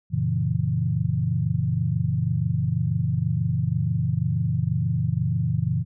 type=chord; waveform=sine; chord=F# dominant seventh; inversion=none; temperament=equal; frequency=92.5 / 116.54 / 138.59 / 164.81 Hz; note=F#2 / A#2 / C#3 / E3; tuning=0 / 0 / 0 / 0 cents; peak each=-29 / -25 / -26 / -26 dBFS; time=0.1-5.85 s; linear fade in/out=50 ms; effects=none